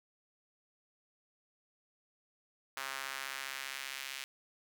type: tone with high-pass filter sweep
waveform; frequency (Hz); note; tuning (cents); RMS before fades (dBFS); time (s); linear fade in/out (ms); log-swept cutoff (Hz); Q
sawtooth; 135.2; C#3; -43; -42; 2.77-4.24; 0; 1300 to 2400; 1.3
effects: none